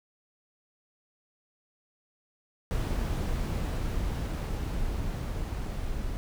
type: noise with level ramp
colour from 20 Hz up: brown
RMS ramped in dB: -28 to -34 dBFS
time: 2.71-6.17 s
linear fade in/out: 0 ms
effects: none